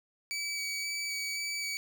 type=tone with vibrato; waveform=20% pulse; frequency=2285 Hz; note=D7; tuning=48 cents flat; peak=-28 dBFS; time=0.31-1.77 s; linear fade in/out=0 ms; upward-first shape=square; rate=1.9 Hz; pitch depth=9 cents each way; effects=none

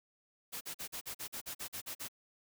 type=noise bursts; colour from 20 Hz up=white; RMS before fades=-42 dBFS; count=12; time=0.52-2.085 s; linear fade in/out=20 ms; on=91 ms; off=43 ms; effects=none

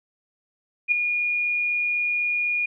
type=tone with ADSR envelope; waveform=sine; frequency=2436 Hz; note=D#7; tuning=37 cents flat; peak=-14 dBFS; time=0.88-2.66 s; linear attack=39 ms; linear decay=4 ms; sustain=-7 dB; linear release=7 ms; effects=none

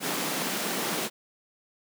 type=high-pass noise; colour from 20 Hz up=pink; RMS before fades=-30 dBFS; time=0-1.1 s; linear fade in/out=50 ms; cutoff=160 Hz; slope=48 dB/octave; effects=none

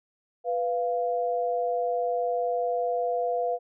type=tone pair together; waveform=sine; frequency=493.9 / 694.3 Hz; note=B4 / F5; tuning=0 / -10 cents; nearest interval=tritone; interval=590 cents; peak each=-27 dBFS; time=0.44-3.59 s; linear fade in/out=50 ms; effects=none

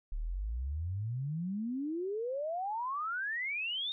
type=exponential sweep; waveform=sine; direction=up; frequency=34.82 to 3729 Hz; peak=-33 dBFS; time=0.12-3.92 s; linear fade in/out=0 ms; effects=none

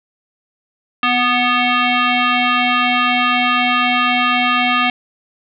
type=tone with frequency modulation; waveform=sine; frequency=740 Hz; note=F#5; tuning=in tune; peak=-12 dBFS; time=1.03-4.9 s; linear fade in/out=2 ms; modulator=492 Hz; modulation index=5; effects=none

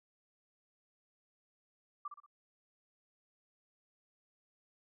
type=tone with echo; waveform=sine; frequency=1174.7 Hz; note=D6; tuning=in tune; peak=-38 dBFS; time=2.05-2.08 s; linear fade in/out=5 ms; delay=61 ms; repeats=3; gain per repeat=-7 dB; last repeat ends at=2.263 s; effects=none

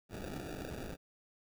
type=noise with sample-and-hold; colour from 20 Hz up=white; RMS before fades=-43 dBFS; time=0.09-0.97 s; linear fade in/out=50 ms; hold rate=1050 Hz; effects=none

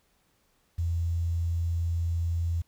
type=tone with quantisation; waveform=sine; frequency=84.4 Hz; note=E2; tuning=41 cents sharp; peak=-25 dBFS; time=0.78-2.62 s; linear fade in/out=10 ms; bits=9; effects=pink hiss -69 dBFS RMS until 2.67 s

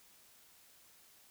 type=silence; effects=white hiss -63 dBFS RMS until 1.3 s

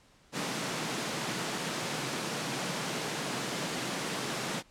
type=high-pass noise; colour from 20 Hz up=pink; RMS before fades=-34 dBFS; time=0.32-4.63 s; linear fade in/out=50 ms; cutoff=130 Hz; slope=48 dB/octave; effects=pink hiss -62 dBFS RMS until 4.7 s + low-pass 8000 Hz 12 dB/octave

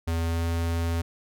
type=tone with pitch glide; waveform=square; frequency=82.9 to 83.81 Hz; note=E2 to E2; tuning=+10 to +29 cents; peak=-25 dBFS; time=0.07-1.02 s; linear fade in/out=10 ms; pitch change=+19 cents; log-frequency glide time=0.21-0.45 s; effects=none

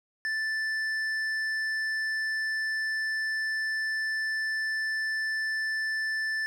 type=tone with hard clipping; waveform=triangle; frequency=1760 Hz; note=A6; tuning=in tune; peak=-29 dBFS; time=0.25-6.46 s; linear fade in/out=0 ms; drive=10 dB; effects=none

